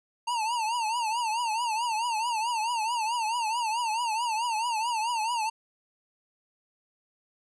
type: tone with vibrato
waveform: square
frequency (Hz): 914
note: A#5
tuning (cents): -34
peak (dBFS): -27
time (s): 0.27-5.5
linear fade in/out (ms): 10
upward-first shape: triangle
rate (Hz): 4.6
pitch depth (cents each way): 140
effects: resampled to 24000 Hz